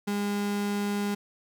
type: tone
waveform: 35% pulse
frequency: 203.8 Hz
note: G#3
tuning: 32 cents flat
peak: -25 dBFS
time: 0.07-1.15 s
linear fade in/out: 10 ms
effects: none